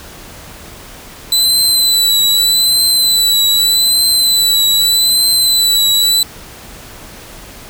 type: tone with vibrato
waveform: sawtooth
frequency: 3997 Hz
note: B7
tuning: 20 cents sharp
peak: -6 dBFS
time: 1.32-6.23 s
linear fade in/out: 2 ms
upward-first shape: triangle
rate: 0.82 Hz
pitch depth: 46 cents each way
effects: pink hiss -34 dBFS RMS until 7.69 s